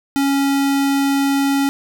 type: tone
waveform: square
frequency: 277.2 Hz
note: C#4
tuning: in tune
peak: -15 dBFS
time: 0.16-1.69 s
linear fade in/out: 0 ms
effects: none